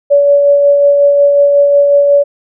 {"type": "tone with tremolo", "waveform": "sine", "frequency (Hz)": 570, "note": "C#5", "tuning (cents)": 48, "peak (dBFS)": -3, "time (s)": [0.1, 2.24], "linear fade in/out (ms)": 20, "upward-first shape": "sine", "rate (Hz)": 5.5, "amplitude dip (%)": 30, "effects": []}